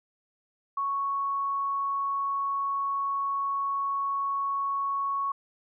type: tone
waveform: sine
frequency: 1108.7 Hz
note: C#6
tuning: in tune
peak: -26 dBFS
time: 0.77-5.32 s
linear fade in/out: 5 ms
effects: none